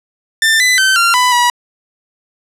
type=tone with pitch steps; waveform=sawtooth; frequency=1787 / 2003 / 1541 / 1381 / 996 / 969 Hz; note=A6 / B6 / G6 / F6 / B5 / B5; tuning=+26 / +24 / -30 / -20 / +14 / -33 cents; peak=-5 dBFS; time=0.42-1.5 s; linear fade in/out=2 ms; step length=180 ms; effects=low-pass 11000 Hz 12 dB/octave